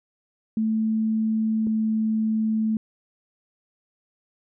sine tone pair in turn, 220 / 219.2 Hz, A3 / A3, 0 / -6 cents, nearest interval unison, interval 6 cents, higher first, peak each -20 dBFS, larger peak neither, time 0.57-1.67 / 1.67-2.77 s, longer neither, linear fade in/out 2 ms, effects none

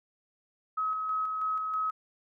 sine tone with tremolo, 1277 Hz, D#6, 45 cents sharp, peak -27 dBFS, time 0.77-1.91 s, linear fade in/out 10 ms, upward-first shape square, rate 3.1 Hz, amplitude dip 30%, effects none

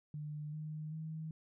sine tone with pitch steps, 150 / 154.04 / 158.19 Hz, D3 / D#3 / D#3, +37 / -17 / +29 cents, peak -40 dBFS, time 0.14-1.31 s, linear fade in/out 2 ms, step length 390 ms, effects none

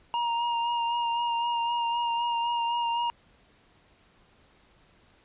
square tone with vibrato, 941 Hz, A#5, 16 cents sharp, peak -26 dBFS, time 0.14-3.1 s, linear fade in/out 0 ms, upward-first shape sine, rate 3.9 Hz, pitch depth 19 cents each way, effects pink hiss -61 dBFS RMS until 5.24 s + resampled to 8000 Hz

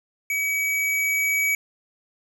square tone with level ramp, 2274 Hz, C#7, 44 cents sharp, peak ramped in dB -23 to -20 dBFS, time 0.3-1.55 s, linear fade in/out 2 ms, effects none

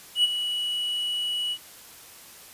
triangle tone with ADSR envelope, 2935 Hz, F#7, 15 cents flat, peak -14 dBFS, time 0.15-1.58 s, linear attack 89 ms, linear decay 25 ms, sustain -10 dB, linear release 62 ms, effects white hiss -47 dBFS RMS until 2.53 s + resampled to 32000 Hz

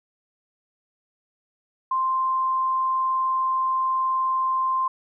sine tone, 1046.5 Hz, C6, in tune, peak -20 dBFS, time 1.91-4.88 s, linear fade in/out 5 ms, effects none

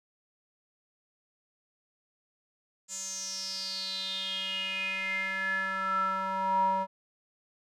square tone with band-pass filter sweep, 190.9 Hz, G3, 46 cents flat, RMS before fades -32 dBFS, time 2.88-6.87 s, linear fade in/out 50 ms, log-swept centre 7200 to 830 Hz, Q 8.3, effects none

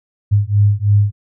sine beating tone pair, 101.2 / 104.3 Hz, G#2 / G#2, -44 / +8 cents, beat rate 3.1 Hz, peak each -13 dBFS, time 0.31-1.12 s, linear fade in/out 20 ms, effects none

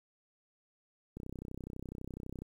click train, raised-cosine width 3 ms, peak -29 dBFS, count 41, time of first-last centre 1.17-2.42 s, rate 32 Hz, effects 10-bit

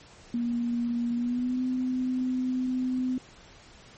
sine tone with pitch glide, 237.7 to 254.8 Hz, A#3 to C4, +34 to -46 cents, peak -25 dBFS, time 0.34-3.18 s, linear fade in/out 2 ms, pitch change +120 cents, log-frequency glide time 1.14-1.61 s, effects pink hiss -52 dBFS RMS until 3.97 s + MP3 32 kbps

